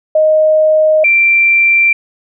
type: tone pair in turn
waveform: sine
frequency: 622.3 / 2356 Hz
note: D#5 / D7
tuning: 0 / +5 cents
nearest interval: octave + major seventh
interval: 2305 cents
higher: second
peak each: -6 dBFS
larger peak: neither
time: 0.15-1.04 / 1.04-1.93 s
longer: neither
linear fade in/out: 5 ms
effects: none